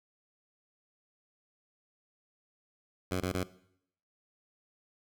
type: tone bursts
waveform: 10% pulse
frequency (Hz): 92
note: F#2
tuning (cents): -9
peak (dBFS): -22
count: 3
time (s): 3.11-3.434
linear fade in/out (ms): 5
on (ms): 94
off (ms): 21
effects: noise-tail reverb RT60 0.7 s tail -18 dB re dry